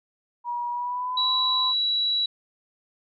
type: tone with pitch glide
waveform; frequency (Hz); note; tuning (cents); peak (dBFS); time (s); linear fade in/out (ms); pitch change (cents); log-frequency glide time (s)
sine; 961 to 1024; B5 to C6; -48 to -38; -26; 0.44-1.74; 50; +110; 0.7-1.3
type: tone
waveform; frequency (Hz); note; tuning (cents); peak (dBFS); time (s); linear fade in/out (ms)
sine; 3914; B7; -16; -21; 1.17-2.26; 5
effects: none